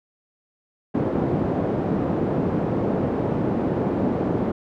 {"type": "band-pass noise", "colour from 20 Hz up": "pink", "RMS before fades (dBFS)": -23, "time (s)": [0.94, 4.52], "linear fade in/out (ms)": 10, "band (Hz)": [160, 520], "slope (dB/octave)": 12, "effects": []}